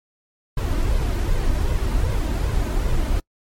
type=noise with flanger; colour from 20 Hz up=brown; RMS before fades=-20 dBFS; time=0.57-3.2 s; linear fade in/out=5 ms; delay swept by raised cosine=1.9 to 3.3 ms; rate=2.6 Hz; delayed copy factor=+0.5; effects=noise-tail reverb RT60 0.1 s tail -26 dB re dry + MP3 64 kbps